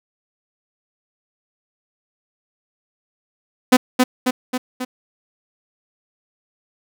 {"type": "tone with echo", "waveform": "sawtooth", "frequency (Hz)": 253.1, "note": "B3", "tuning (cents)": 43, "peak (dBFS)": -3, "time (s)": [3.72, 3.77], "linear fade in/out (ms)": 10, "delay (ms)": 270, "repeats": 4, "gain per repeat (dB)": -4, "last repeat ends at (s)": 4.85, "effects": []}